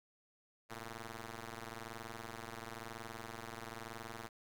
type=ring-modulated tone; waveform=5% pulse; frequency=114.5 Hz; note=A#2; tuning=31 cents flat; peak=-31 dBFS; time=0.69-4.29 s; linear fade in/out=20 ms; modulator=562 Hz; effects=none